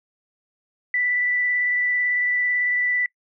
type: tone with vibrato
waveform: sine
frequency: 1975.5 Hz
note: B6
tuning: in tune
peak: -19 dBFS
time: 0.94-3.06 s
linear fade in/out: 2 ms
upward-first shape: sine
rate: 18 Hz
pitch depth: 11 cents each way
effects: noise-tail reverb RT60 0.1 s tail -24 dB re dry